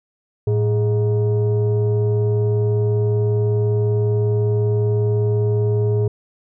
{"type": "tone pair together", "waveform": "sine", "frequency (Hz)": [110, 415.3], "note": ["A2", "G#4"], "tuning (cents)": [0, 0], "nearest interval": "octave + major seventh", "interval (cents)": 2300, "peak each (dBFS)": [-14, -18], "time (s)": [0.47, 6.08], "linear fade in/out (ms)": 5, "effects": ["tanh soft clip ceiling -12 dBFS"]}